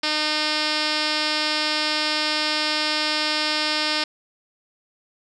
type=tone with low-pass filter; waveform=5% pulse; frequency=304.9 Hz; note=D#4; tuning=35 cents flat; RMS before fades=-23 dBFS; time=0.03-4.04 s; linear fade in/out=5 ms; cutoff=5300 Hz; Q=7.4; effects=none